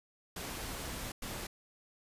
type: noise bursts at uneven times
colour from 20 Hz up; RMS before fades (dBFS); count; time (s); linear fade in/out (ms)
pink; -41; 2; 0.36-1.12 / 1.22-1.47; 5
effects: resampled to 32000 Hz